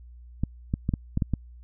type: clicks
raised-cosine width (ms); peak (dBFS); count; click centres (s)
5; -12; 7; 0.436 / 0.739 / 0.891 / 0.938 / 1.174 / 1.222 / 1.337
effects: added 60 Hz sine -44 dBFS peak until 1.63 s